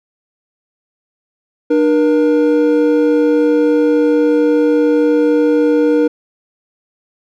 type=tone pair together; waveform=triangle; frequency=300.2 / 476.6 Hz; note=D4 / A#4; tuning=+38 / +38 cents; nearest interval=minor sixth; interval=800 cents; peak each=-10 dBFS; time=1.7-6.08 s; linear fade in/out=10 ms; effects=none